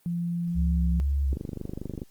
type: tone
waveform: sine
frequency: 172 Hz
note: F3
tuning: 26 cents flat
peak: -26 dBFS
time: 0.06-1 s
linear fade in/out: 0 ms
type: tone with vibrato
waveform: sine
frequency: 68.6 Hz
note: C#2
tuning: 17 cents flat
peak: -22 dBFS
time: 0.54-1.37 s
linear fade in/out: 50 ms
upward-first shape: square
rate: 2.1 Hz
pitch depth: 35 cents each way
type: click train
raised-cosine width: 3 ms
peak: -20 dBFS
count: 18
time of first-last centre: 1.33-2.018 s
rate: 24.7 Hz
effects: white hiss -63 dBFS RMS until 2.1 s + Opus 24 kbps